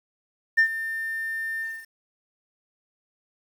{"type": "tone with ADSR envelope", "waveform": "sine", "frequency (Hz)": 1800, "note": "A6", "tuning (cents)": 39, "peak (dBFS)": -11, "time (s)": [0.57, 1.87], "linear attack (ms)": 18, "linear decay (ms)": 87, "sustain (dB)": -16, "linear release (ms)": 250, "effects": ["tanh soft clip ceiling -13 dBFS", "8-bit"]}